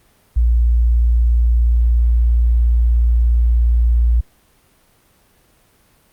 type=tone; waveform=sine; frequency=58.5 Hz; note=A#1; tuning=7 cents sharp; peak=-10 dBFS; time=0.36-4.21 s; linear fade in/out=10 ms; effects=pink hiss -55 dBFS RMS until 6.12 s + Opus 32 kbps